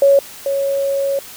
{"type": "tone pair in turn", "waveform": "sine", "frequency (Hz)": [556, 553.2], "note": ["C#5", "C#5"], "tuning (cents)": [5, -4], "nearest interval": "unison", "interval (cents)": 9, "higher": "first", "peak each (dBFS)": [-7, -15], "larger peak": "first", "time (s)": [[0.02, 0.19], [0.46, 1.19]], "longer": "second", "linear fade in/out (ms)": 2, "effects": ["white hiss -36 dBFS RMS until 1.36 s"]}